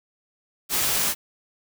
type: noise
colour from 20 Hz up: white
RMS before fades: -23 dBFS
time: 0.69-1.15 s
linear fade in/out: 50 ms
effects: none